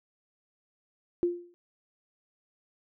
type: tone with exponential decay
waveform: sine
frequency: 349.2 Hz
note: F4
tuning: in tune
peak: -20 dBFS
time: 1.23-1.54 s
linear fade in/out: 0 ms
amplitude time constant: 66 ms
effects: none